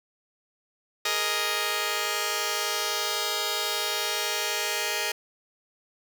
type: chord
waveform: 5% pulse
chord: Ab suspended second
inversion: none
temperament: just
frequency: 415.3 / 467.2 / 623 Hz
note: Ab4 / Bb4 / Eb5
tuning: 0 / +4 / +2 cents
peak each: -19 dBFS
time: 1.05-5.12 s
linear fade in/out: 5 ms
effects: none